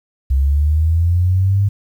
sine linear sweep, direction up, 65.5 to 101.8 Hz, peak -11 dBFS, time 0.3-1.69 s, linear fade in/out 10 ms, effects 8-bit

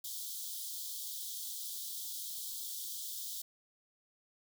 white high-pass noise, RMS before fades -42 dBFS, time 0.04-3.42 s, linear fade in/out 5 ms, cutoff 3200 Hz, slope 96 dB/octave, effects none

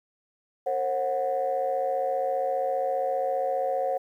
sine tone cluster, 462 / 537 / 735 Hz, A#4 / C5 / F#5, -16 / +45 / -12 cents, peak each -34 / -26 / -27 dBFS, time 0.66-3.98 s, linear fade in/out 10 ms, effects tanh soft clip ceiling -17 dBFS + 10-bit

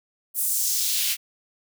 white noise with high-pass filter sweep, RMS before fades -24 dBFS, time 0.34-1.17 s, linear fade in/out 50 ms, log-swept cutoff 11000 to 2400 Hz, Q 1.5, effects none

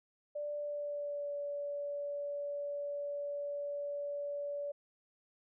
sine tone with pitch glide, 587.3 to 574.9 Hz, D5 to D5, 0 to -37 cents, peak -36 dBFS, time 0.35-4.72 s, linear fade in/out 10 ms, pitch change -37 cents, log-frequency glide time 0.53-1.34 s, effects none

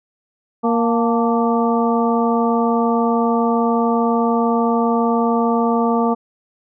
harmonic tone with a mistuned harmonic, 233.1 Hz, A#3, in tune, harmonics 1 / 2 / 3 / 4 / 5, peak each -17 / -20 / -22 / -23 / -24 dBFS, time 0.63-6.15 s, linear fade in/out 20 ms, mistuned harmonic 4, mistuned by -72 cents, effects none

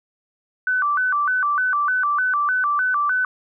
sine tone with vibrato, 1326 Hz, E6, 10 cents sharp, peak -17 dBFS, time 0.67-3.25 s, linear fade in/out 2 ms, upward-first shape square, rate 3.3 Hz, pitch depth 220 cents each way, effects none

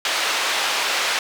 white band-pass noise, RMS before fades -22 dBFS, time 0.05-1.19 s, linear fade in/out 2 ms, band 590 to 3800 Hz, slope 12 dB/octave, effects none

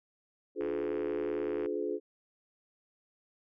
sine chord, D diminished seventh, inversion none, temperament just, 293.7 / 352.4 / 422.9 / 507.5 Hz, D4 / F4 / Ab4 / Cb5, 0 / +16 / +31 / +47 cents, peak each -39 / -36 / -34 / -40 dBFS, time 0.55-2 s, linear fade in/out 50 ms
click train, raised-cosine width 0.5 ms, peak -30 dBFS, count 83, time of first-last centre 0.61-1.66 s, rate 78.1 Hz
effects none

